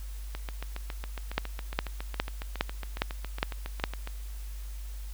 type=two click trains; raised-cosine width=0.3 ms; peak=-9 / -21 dBFS; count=7 / 28; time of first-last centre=1.38-3.839 / 0.35-4.074 s; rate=2.44 / 7.25 Hz; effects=added 50 Hz sine -36 dBFS peak until 5.13 s + white hiss -53 dBFS RMS until 5.13 s